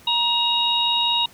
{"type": "harmonic tone", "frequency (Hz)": 945, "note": "A#5", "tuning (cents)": 23, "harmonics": [1, 3, 4], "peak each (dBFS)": [-24, -23, -20], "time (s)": [0.07, 1.26], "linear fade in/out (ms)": 5, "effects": ["pink hiss -49 dBFS RMS until 1.33 s", "high-pass 60 Hz 12 dB/octave"]}